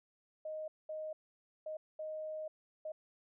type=tone bursts at uneven times; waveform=sine; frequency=622.3 Hz; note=D#5; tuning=in tune; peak=-39 dBFS; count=5; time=0.45-0.68 / 0.89-1.13 / 1.66-1.77 / 1.99-2.48 / 2.85-2.92 s; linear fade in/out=5 ms; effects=none